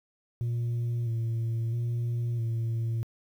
sine tone with vibrato, 116.54 Hz, A#2, in tune, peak -24 dBFS, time 0.41-3.03 s, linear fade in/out 0 ms, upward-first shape square, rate 0.76 Hz, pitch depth 30 cents each way, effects tanh soft clip ceiling -26 dBFS + 10-bit

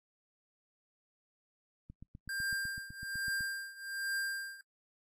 click train, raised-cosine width 5 ms, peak -36 dBFS, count 13, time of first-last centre 1.9-3.408 s, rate 7.96 Hz
square tone with tremolo, 1592 Hz, G6, 26 cents sharp, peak -33 dBFS, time 2.29-4.61 s, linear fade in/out 2 ms, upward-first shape triangle, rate 1.2 Hz, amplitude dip 90%
effects noise-tail reverb RT60 0.1 s tail -24 dB re dry + AAC 48 kbps

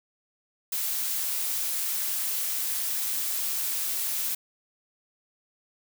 blue noise, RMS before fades -29 dBFS, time 0.72-4.35 s, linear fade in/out 5 ms, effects none

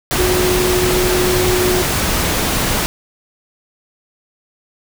sine tone in noise, 363.8 Hz, F#4, 29 cents flat, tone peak -15 dBFS, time 0.18-1.82 s, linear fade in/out 0 ms, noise pink, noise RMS -17 dBFS, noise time 0.11-2.86 s, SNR -1 dB, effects none

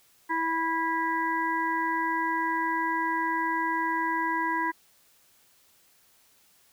harmonic tone, 327.4 Hz, E4, 12 cents flat, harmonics 1 / 3 / 5 / 6, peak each -33 / -27 / -33 / -33 dBFS, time 0.29-4.72 s, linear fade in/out 20 ms, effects white hiss -62 dBFS RMS until 6.72 s

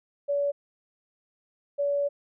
sine tone pair in turn, 570 / 570 Hz, C#5 / C#5, +48 / +48 cents, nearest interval unison, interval 0 cents, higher neither, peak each -23 dBFS, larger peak neither, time 0.28-0.52 / 1.78-2.09 s, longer second, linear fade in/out 20 ms, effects none

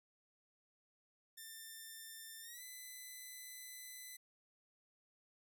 5% pulse tone with pitch glide, 1790 to 2009 Hz, A6 to B6, +29 to +29 cents, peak -40 dBFS, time 1.37-4.17 s, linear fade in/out 10 ms, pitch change +200 cents, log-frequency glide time 2.42-2.62 s, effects none

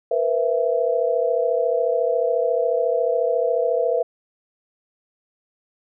sine tone cluster, 471.9 / 506 / 665 Hz, A#4 / B4 / E5, +21 / +42 / +15 cents, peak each -22 dBFS, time 0.11-4.03 s, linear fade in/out 5 ms, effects none

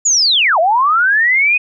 sine linear two-way sweep, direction down then up, 7040 to 619 to 2528 Hz, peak -9 dBFS, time 0.05-1.58 s, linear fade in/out 10 ms, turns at 0.59 s, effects none

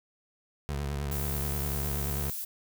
25% pulse tone with vibrato, 71 Hz, C#2, 42 cents sharp, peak -27 dBFS, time 0.69-2.3 s, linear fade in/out 0 ms, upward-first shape sine, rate 9.5 Hz, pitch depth 74 cents each way
violet noise, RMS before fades -36 dBFS, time 1.11-2.45 s, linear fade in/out 10 ms
effects none

